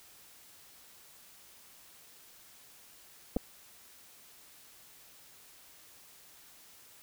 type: clicks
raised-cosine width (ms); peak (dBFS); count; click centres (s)
2; -17; 2; 3.364 / 3.368
effects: white hiss -57 dBFS RMS until 7.02 s